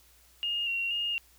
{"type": "tone with vibrato", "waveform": "sine", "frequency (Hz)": 2794, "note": "F7", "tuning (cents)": 0, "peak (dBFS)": -28, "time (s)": [0.43, 1.18], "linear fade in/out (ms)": 0, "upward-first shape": "square", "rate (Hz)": 2.1, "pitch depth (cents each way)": 28, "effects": ["added 60 Hz sine -63 dBFS peak until 1.38 s", "white hiss -61 dBFS RMS until 1.38 s"]}